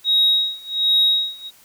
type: tone with tremolo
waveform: sine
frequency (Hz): 3791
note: A#7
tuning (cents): +28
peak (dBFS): -11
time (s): 0.04-1.51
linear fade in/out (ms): 50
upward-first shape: sine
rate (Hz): 1.3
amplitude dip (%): 95
effects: tanh soft clip ceiling -8 dBFS + white hiss -51 dBFS RMS until 1.64 s